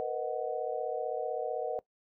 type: chord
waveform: sine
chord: B major seventh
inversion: third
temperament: equal with one note detuned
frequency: 466.2 / 501.9 / 622.3 / 740 Hz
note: A#4 / B4 / D#5 / F#5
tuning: 0 / +28 / 0 / 0 cents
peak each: -36 / -37 / -37 / -37 dBFS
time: 0-1.79 s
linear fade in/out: 0 ms
effects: noise-tail reverb RT60 0.1 s tail -20 dB re dry